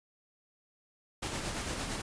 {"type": "noise with tremolo", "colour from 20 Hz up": "pink", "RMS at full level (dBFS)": -35, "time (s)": [1.22, 2.02], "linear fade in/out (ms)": 10, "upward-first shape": "sine", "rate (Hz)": 8.8, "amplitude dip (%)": 35, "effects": ["resampled to 22050 Hz"]}